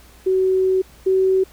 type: tone pair in turn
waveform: sine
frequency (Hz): 376.3 / 378.9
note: F#4 / F#4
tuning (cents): +29 / +41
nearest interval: unison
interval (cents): 12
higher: second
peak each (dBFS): -14 / -13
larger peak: second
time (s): 0.26-0.82 / 1.06-1.44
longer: first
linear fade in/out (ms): 10
effects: added 60 Hz sine -48 dBFS peak until 1.52 s + pink hiss -49 dBFS RMS until 1.52 s